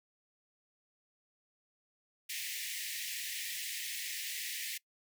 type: high-pass noise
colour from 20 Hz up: pink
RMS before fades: -40 dBFS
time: 2.29-4.78 s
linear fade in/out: 10 ms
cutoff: 1800 Hz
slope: 96 dB/octave
effects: noise-tail reverb RT60 0.1 s tail -22 dB re dry